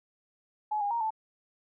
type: tone with pitch steps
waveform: sine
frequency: 849 / 814 / 934 / 877 Hz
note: G#5 / G#5 / A#5 / A5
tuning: +38 / -35 / +3 / -6 cents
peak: -27 dBFS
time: 0.71-1.106 s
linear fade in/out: 10 ms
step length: 99 ms
effects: none